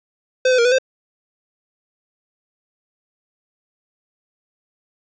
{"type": "tone with pitch steps", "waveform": "square", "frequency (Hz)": [513, 507, 469.2, 495.9, 523], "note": ["C5", "B4", "A#4", "B4", "C5"], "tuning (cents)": [-34, 45, 11, 7, -1], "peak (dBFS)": -13, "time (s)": [0.45, 0.785], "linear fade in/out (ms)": 5, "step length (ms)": 67, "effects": ["resampled to 16000 Hz", "8-bit"]}